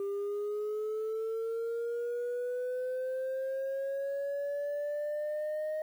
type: linear sweep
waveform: sine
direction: up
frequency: 396.8 to 622.3 Hz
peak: -29 dBFS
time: 0-5.82 s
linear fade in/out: 2 ms
effects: tanh soft clip ceiling -31 dBFS + 10-bit

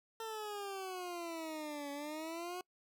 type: exponential two-way sweep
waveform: 20% pulse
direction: down then up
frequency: 452.7 to 282 to 367.2 Hz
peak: -36 dBFS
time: 0.2-2.61 s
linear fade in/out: 2 ms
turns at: 1.91 s
effects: noise-tail reverb RT60 0.1 s tail -25 dB re dry

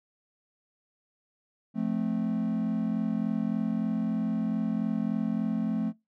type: chord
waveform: triangle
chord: F major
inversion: none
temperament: equal with one note detuned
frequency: 174.61 / 218.4 / 261.6 Hz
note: F3 / A3 / C4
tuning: 0 / -13 / 0 cents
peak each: -31 / -26 / -31 dBFS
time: 1.74-5.93 s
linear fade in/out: 50 ms
effects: noise-tail reverb RT60 0.2 s tail -22 dB re dry

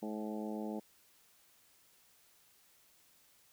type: harmonic tone with a mistuned harmonic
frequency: 107.1 Hz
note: A2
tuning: 46 cents flat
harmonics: 2 / 3 / 4 / 5 / 6 / 7 / 8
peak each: -40 / -44 / -46 / -48 / -50 / -51 / -52 dBFS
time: 0.02-0.8 s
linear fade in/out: 10 ms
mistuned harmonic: 7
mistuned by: +19 cents
effects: white hiss -67 dBFS RMS until 3.52 s

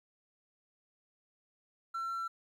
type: tone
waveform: triangle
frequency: 1351 Hz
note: E6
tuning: 42 cents sharp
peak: -32 dBFS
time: 1.94-2.28 s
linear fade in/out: 10 ms
effects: tanh soft clip ceiling -28 dBFS + 12-bit

